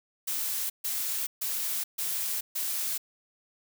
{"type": "noise bursts", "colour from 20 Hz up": "blue", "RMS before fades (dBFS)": -31, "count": 5, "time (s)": [0.27, 2.98], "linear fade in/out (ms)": 10, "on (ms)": 430, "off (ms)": 140, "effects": []}